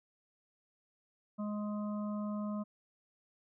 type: harmonic tone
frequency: 208.7 Hz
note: G#3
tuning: 9 cents sharp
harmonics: 1 / 3 / 5 / 6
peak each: -35 / -45 / -49 / -51 dBFS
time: 1.38-2.64 s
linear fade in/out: 20 ms
effects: none